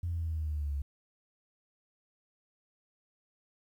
sine exponential sweep, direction down, 87.4 to 69.3 Hz, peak -30 dBFS, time 0.03-0.82 s, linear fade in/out 5 ms, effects tanh soft clip ceiling -26 dBFS + 11-bit

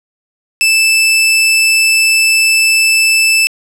sawtooth tone, 2637 Hz, E7, in tune, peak -4 dBFS, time 0.61-3.47 s, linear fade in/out 0 ms, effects low-pass 12000 Hz 12 dB/octave

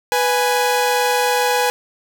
sawtooth tone pair together, 493.9 / 830.6 Hz, B4 / G#5, 0 / 0 cents, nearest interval major sixth, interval 900 cents, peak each -14 dBFS, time 0.12-1.7 s, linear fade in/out 0 ms, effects none

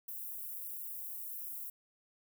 white high-pass noise, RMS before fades -43 dBFS, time 0.08-1.7 s, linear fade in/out 5 ms, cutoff 12000 Hz, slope 24 dB/octave, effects none

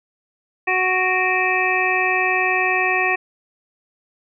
harmonic tone with a mistuned harmonic, 370 Hz, F#4, in tune, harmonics 1 / 2 / 3 / 5 / 6 / 7, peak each -25 / -23 / -26 / -21 / -24 / -23 dBFS, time 0.67-3.16 s, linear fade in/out 10 ms, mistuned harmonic 6, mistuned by +98 cents, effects none

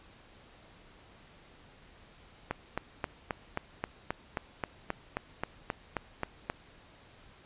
click train, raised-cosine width 0.5 ms, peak -16 dBFS, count 16, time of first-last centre 2.51-6.499 s, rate 3.76 Hz, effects pink hiss -57 dBFS RMS until 7.45 s + resampled to 8000 Hz

